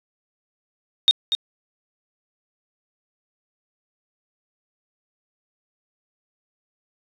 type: tone with echo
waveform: sine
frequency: 3695 Hz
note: A#7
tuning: 16 cents flat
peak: -10 dBFS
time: 1.08-1.11 s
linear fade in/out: 0 ms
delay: 240 ms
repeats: 1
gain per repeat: -8 dB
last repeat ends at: 1.35 s
effects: resampled to 24000 Hz + 7-bit